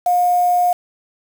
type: tone with quantisation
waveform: sine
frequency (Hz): 713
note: F5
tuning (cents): +36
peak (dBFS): -12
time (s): 0.06-0.73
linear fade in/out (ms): 5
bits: 5
effects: none